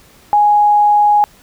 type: tone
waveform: sine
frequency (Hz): 830.6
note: G#5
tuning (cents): 0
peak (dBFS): -7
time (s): 0.33-1.24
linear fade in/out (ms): 0
effects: pink hiss -46 dBFS RMS until 1.42 s